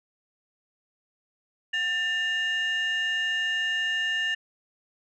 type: tone pair together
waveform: sine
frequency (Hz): 1786.4 / 2832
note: A6 / F7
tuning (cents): +26 / +23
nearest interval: minor sixth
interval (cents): 797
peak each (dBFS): -24 / -27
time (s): 1.73-4.35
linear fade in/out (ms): 10
effects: tanh soft clip ceiling -21 dBFS